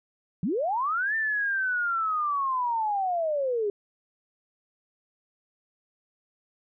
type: linear two-way sweep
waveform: sine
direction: up then down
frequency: 149.5 to 1800 to 395 Hz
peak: -24 dBFS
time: 0.43-3.7 s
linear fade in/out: 2 ms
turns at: 1.15 s
effects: none